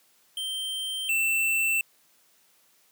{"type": "tone pair in turn", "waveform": "square", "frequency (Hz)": [3136, 2675], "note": ["G7", "E7"], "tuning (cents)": [0, 25], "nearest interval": "minor third", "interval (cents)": 275, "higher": "first", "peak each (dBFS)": [-30, -23], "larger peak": "second", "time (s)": [[0.37, 1.09], [1.09, 1.81]], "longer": "neither", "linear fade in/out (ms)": 2, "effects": ["white hiss -63 dBFS RMS until 2.91 s", "high-pass 150 Hz 12 dB/octave"]}